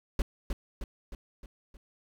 brown noise with echo, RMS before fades -26 dBFS, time 0.19-0.22 s, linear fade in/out 2 ms, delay 310 ms, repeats 5, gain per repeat -5 dB, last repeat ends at 1.77 s, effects none

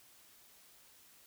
silence, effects white hiss -62 dBFS RMS until 1.26 s

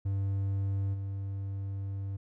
triangle tone with level steps, 98.1 Hz, G2, 2 cents sharp, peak -26 / -31 dBFS, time 0.05-2.17 s, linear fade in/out 10 ms, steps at 0.93 s, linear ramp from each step 20 ms, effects none

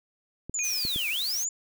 clicks, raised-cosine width 3 ms, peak -24 dBFS, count 3, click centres 0.496 / 0.851 / 0.961 s
sine linear two-way sweep, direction down then up, 7210 to 2245 to 7210 Hz, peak -27 dBFS, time 0.54-1.49 s, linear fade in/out 5 ms, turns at 1.09 s
triangle tone with exponential decay, 2461 Hz, D#7, 20 cents flat, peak -28 dBFS, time 0.59-1.24 s, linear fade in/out 0 ms, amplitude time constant 140 ms
blue noise, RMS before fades -36 dBFS, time 0.63-1.45 s, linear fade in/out 20 ms
effects none

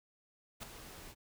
pink noise with ADSR envelope, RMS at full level -40 dBFS, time 0.6-1.15 s, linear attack 29 ms, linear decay 6 ms, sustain -11 dB, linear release 47 ms, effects none

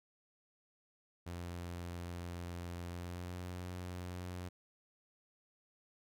sawtooth tone with pitch glide, 87.1 to 89.81 Hz, F2 to F2, -4 to +49 cents, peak -38 dBFS, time 1.26-4.49 s, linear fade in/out 10 ms, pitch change +53 cents, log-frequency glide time 2.9-3.44 s, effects none

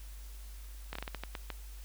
slowing click train, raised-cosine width 0.3 ms, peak -22 dBFS, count 9, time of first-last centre 0.93-1.503 s, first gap 24 ms, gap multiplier 1.3, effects added 50 Hz sine -44 dBFS peak until 1.84 s + white hiss -57 dBFS RMS until 1.84 s

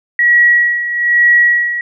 sine tone with tremolo, 1918 Hz, A#6, 49 cents sharp, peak -5 dBFS, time 0.19-1.81 s, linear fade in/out 2 ms, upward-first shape sine, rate 1.1 Hz, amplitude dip 70%, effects none

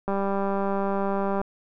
click train, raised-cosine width 1 ms, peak -14 dBFS, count 264, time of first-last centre 0.08-1.415 s, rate 197 Hz, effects none

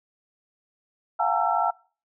sine tone cluster, 692 / 745 / 839 / 920 / 1339 Hz, F5 / F#5 / G#5 / A#5 / E6, -16 / +12 / +17 / -23 / +27 cents, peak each -27 dBFS, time 1.19-1.71 s, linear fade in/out 10 ms, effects noise-tail reverb RT60 0.4 s tail -24 dB re dry

